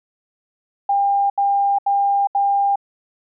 sine tone bursts, 800 Hz, G5, 35 cents sharp, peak -14 dBFS, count 4, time 0.89-2.758 s, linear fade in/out 5 ms, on 410 ms, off 76 ms, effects none

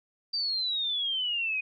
sine exponential sweep, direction down, 4699 to 2481 Hz, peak -27 dBFS, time 0.33-1.61 s, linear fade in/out 10 ms, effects none

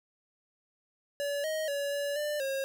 square tone with pitch steps, 571 / 628 / 567 / 571 / 594 / 541 Hz, D5 / D#5 / C#5 / D5 / D5 / C#5, -49 / +16 / +39 / -49 / +20 / -42 cents, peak -31 dBFS, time 1.2-2.64 s, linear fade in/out 0 ms, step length 240 ms, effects none

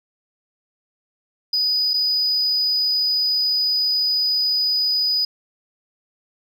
sine tone with dropouts, 4967 Hz, D#8, 4 cents flat, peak -15 dBFS, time 1.53-5.25 s, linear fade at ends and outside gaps 5 ms, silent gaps 1.935-1.939 s, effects tanh soft clip ceiling -15 dBFS

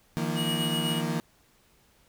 35% pulse chord, Eb suspended second, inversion none, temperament equal with one note detuned, 155.56 / 171.61 / 233.1 Hz, Eb3 / F3 / Bb3, 0 / -30 / 0 cents, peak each -30 / -30 / -30 dBFS, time 0.17-1.2 s, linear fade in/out 0 ms
square tone with tremolo, 2905 Hz, F#7, 32 cents flat, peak -29 dBFS, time 0.35-1.02 s, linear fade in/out 50 ms, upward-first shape sine, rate 7.9 Hz, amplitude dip 40%
effects pink hiss -63 dBFS RMS until 2.08 s

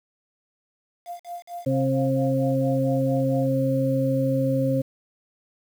sine tone with tremolo, 698.5 Hz, F5, in tune, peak -30 dBFS, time 1.05-3.54 s, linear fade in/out 50 ms, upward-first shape sine, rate 4.4 Hz, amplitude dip 100%
harmonic tone, 133.4 Hz, C3, 34 cents sharp, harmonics 1 / 2 / 4, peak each -24 / -24 / -24 dBFS, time 1.66-4.82 s, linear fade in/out 10 ms
effects 8-bit

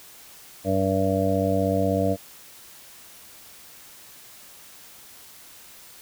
harmonic tone, 96.2 Hz, G2, 32 cents flat, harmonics 1 / 2 / 3 / 5 / 6 / 7, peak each -27 / -27 / -27 / -27 / -27 / -27 dBFS, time 0.64-2.17 s, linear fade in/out 50 ms, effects white hiss -47 dBFS RMS until 6.01 s

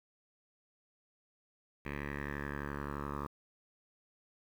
10% pulse tone with low-pass filter sweep, 71.6 Hz, D2, 43 cents flat, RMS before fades -40 dBFS, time 1.85-3.27 s, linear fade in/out 10 ms, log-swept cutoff 2200 to 1200 Hz, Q 4.6, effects 10-bit

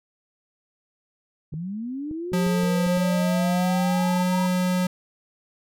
sine linear sweep, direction up, 145.4 to 962 Hz, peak -28 dBFS, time 1.52-4.47 s, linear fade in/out 10 ms
clicks, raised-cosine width 3 ms, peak -25 dBFS, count 7, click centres 1.539 / 2.112 / 2.32 / 2.466 / 2.634 / 2.865 / 2.973 s
square tone with pitch glide, 178.4 to 181.83 Hz, F3 to F#3, +37 to -30 cents, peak -21 dBFS, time 2.33-4.87 s, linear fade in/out 5 ms, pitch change +33 cents, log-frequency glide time 2.72-4.34 s
effects none

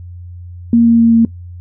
sine tone with pitch steps, 233.1 / 231.6 / 230.2 / 228.7 Hz, A#3 / A#3 / A#3 / A#3, 0 / -11 / -22 / -33 cents, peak -5 dBFS, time 0.73-1.25 s, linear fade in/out 2 ms, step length 130 ms, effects noise-tail reverb RT60 0.1 s tail -19 dB re dry + added 88 Hz sine -28 dBFS peak until 1.6 s

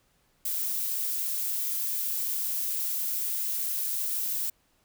violet noise, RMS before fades -30 dBFS, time 0.45-4.5 s, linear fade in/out 5 ms, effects pink hiss -68 dBFS RMS until 4.84 s

